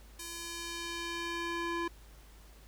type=tone with band-pass filter sweep; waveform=square; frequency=340 Hz; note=F4; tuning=46 cents flat; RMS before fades=-38 dBFS; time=0.19-1.88 s; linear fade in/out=5 ms; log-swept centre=9100 to 1200 Hz; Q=0.7; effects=added 52 Hz sine -53 dBFS peak until 2.67 s + pink hiss -60 dBFS RMS until 2.67 s